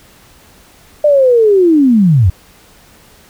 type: linear sweep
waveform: sine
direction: down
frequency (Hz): 605 to 80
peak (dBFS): -5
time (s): 1.04-2.3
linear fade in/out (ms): 5
effects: pink hiss -44 dBFS RMS until 3.29 s